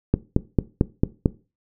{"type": "click train", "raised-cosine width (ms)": 3, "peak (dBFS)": -3, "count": 6, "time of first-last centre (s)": [0.14, 1.259], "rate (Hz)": 4.47, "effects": ["noise-tail reverb RT60 0.3 s tail -18 dB re dry"]}